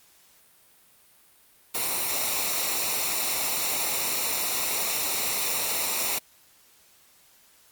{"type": "noise with comb filter", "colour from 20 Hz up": "white", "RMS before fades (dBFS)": -27, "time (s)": [1.74, 6.19], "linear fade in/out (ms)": 10, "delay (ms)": 0.62, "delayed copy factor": -0.6, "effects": ["white hiss -58 dBFS RMS until 7.71 s", "Opus 48 kbps"]}